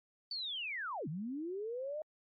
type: linear two-way sweep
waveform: sine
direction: down then up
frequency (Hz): 4588 to 139.6 to 627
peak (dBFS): -37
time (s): 0.31-2.02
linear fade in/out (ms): 2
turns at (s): 1.08
effects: MP3 32 kbps